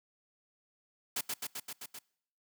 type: noise with echo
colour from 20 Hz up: white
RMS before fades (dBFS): -34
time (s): 1.16-1.21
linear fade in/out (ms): 5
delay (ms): 130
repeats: 6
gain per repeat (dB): -2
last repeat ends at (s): 1.99
effects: noise-tail reverb RT60 0.7 s tail -25 dB re dry + high-pass 150 Hz 12 dB/octave